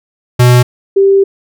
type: tone pair in turn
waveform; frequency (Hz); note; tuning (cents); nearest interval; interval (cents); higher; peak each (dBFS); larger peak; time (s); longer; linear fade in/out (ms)
square / sine; 123.47 / 392.2; B2 / G4; 0 / +1; octave + minor sixth; 2001; second; -4; neither; 0.39-0.63 / 0.96-1.24; second; 10
effects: none